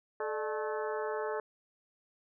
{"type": "harmonic tone with a mistuned harmonic", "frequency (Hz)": 216.5, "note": "A3", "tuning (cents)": -28, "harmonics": [2, 3, 4, 5, 6, 7, 8], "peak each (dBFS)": [-35, -39, -41, -43, -45, -46, -47], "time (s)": [0.2, 1.4], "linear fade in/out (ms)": 2, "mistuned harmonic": 3, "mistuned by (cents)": -130, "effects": []}